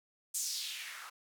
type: noise with band-pass filter sweep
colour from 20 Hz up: blue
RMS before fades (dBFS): -40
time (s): 0.34-1.1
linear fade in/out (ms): 10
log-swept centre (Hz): 8100 to 1100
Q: 2.7
effects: none